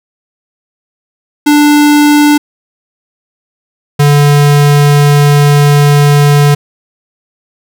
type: tone pair in turn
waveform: square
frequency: 294.7 / 144.99 Hz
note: D4 / D3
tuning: +6 / -22 cents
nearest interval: octave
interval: 1228 cents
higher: first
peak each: -4 dBFS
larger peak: neither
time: 1.46-2.38 / 3.99-6.55 s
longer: second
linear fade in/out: 10 ms
effects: none